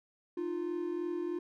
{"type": "tone pair together", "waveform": "triangle", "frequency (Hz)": [306.7, 349.8], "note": ["D#4", "F4"], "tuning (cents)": [-25, 3], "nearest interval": "major second", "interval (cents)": 228, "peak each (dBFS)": [-37, -32], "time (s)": [0.37, 1.39], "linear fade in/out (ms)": 5, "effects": []}